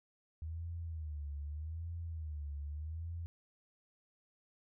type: tone with vibrato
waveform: sine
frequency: 78 Hz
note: D#2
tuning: 5 cents sharp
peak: -39 dBFS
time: 0.42-3.26 s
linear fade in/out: 0 ms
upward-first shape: sine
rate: 0.82 Hz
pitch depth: 140 cents each way
effects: none